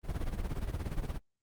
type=noise with tremolo; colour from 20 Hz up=brown; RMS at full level=-32 dBFS; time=0.03-1.2 s; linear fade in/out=50 ms; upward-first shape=sine; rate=17 Hz; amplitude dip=75%; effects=noise-tail reverb RT60 0.1 s tail -22 dB re dry + Opus 32 kbps